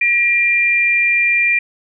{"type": "tone pair together", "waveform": "sine", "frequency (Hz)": [1918.7, 2389], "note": ["A#6", "D7"], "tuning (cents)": [49, 29], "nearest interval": "major third", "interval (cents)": 380, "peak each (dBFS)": [-19, -12], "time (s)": [0.01, 1.59], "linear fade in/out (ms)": 5, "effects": []}